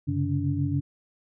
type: tone cluster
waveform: sine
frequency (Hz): 95.2 / 135.2 / 142.4 / 285.7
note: F#2 / C#3 / C#3 / D4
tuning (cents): +50 / -43 / +47 / -48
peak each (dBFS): -29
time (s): 0.07-0.81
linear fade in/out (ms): 20
effects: none